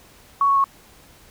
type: tone with pitch steps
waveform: sine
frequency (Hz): 1117 / 1107.4 / 1097.8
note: C#6 / C#6 / C#6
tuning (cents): +13 / -2 / -17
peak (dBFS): -14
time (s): 0.41-0.641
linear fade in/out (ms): 2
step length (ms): 77
effects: pink hiss -50 dBFS RMS until 1.3 s